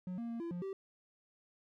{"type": "tone with pitch steps", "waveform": "triangle", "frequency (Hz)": [182, 233.6, 232, 338.1, 176.1, 387.5], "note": ["F#3", "A#3", "A#3", "E4", "F3", "G4"], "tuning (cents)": [-28, 4, -8, 44, 15, -20], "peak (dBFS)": -36, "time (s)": [0.07, 0.73], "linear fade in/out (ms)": 2, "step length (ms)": 110, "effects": []}